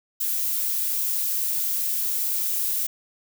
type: noise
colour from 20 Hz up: violet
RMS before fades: -25 dBFS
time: 0.2-2.87 s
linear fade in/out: 10 ms
effects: none